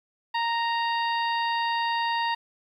harmonic tone, 930 Hz, A#5, 4 cents flat, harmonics 1 / 2 / 3 / 4 / 5, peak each -25 / -31 / -35 / -37 / -39 dBFS, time 0.34-2.35 s, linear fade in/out 10 ms, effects 10-bit

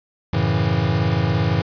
square chord, F# minor seventh, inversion none, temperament equal, 92.5 / 110 / 138.59 / 164.81 Hz, F#2 / A2 / C#3 / E3, 0 / 0 / 0 / 0 cents, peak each -24 / -22 / -25 / -23 dBFS, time 0.33-1.62 s, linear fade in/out 5 ms, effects resampled to 11025 Hz + 7-bit

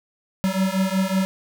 square beating tone pair, 187.8 / 193.2 Hz, F#3 / G3, +26 / -25 cents, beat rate 5.4 Hz, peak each -23 dBFS, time 0.44-1.25 s, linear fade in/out 0 ms, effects none

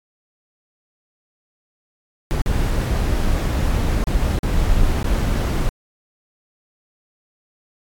brown noise with dropouts, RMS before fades -18 dBFS, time 2.31-5.69 s, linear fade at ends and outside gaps 0 ms, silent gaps 2.417-2.46 / 4.04-4.071 / 4.389-4.432 / 5.029-5.044 s, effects AAC 64 kbps

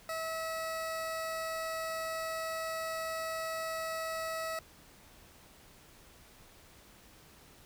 20% pulse tone, 647 Hz, E5, 32 cents flat, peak -30 dBFS, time 0.09-4.59 s, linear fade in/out 2 ms, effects pink hiss -58 dBFS RMS until 7.65 s

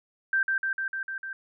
sine tone with echo, 1568 Hz, G6, in tune, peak -21 dBFS, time 0.33-0.43 s, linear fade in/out 2 ms, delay 150 ms, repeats 6, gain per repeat -2 dB, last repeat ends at 1.33 s, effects none

